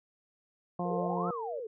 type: harmonic tone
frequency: 176.6 Hz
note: F3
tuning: 20 cents sharp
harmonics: 1 / 2 / 3 / 4 / 5 / 6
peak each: -34 / -39 / -40 / -36 / -43 / -41 dBFS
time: 0.79-1.31 s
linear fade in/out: 5 ms
type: tone with vibrato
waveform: sine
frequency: 463 Hz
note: A#4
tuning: 12 cents flat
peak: -37 dBFS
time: 0.85-1.6 s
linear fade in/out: 5 ms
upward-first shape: sine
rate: 4.8 Hz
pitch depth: 67 cents each way
type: exponential two-way sweep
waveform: sine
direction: up then down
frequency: 392 to 1368 to 418.3 Hz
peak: -36 dBFS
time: 0.9-1.67 s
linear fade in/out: 5 ms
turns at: 1.29 s
effects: none